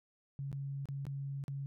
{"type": "tone with dropouts", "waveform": "sine", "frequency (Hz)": 138.6, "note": "C#3", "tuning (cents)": 0, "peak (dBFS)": -37, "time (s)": [0.39, 1.66], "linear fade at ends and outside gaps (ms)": 0, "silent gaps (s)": [[0.516, 0.528], [0.856, 0.887], [1.053, 1.067], [1.439, 1.481]], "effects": []}